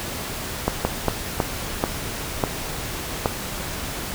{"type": "slowing click train", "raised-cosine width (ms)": 1, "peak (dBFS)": -4, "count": 7, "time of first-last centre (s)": [0.68, 3.258], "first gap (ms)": 170, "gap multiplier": 1.37, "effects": ["pink hiss -30 dBFS RMS until 4.14 s"]}